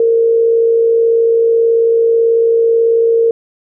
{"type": "tone with amplitude modulation", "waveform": "sine", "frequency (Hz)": 459, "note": "A#4", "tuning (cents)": -27, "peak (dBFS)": -6, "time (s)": [0, 3.31], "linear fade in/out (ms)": 2, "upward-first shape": "sine", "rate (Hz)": 58.3, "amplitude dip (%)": 35, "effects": []}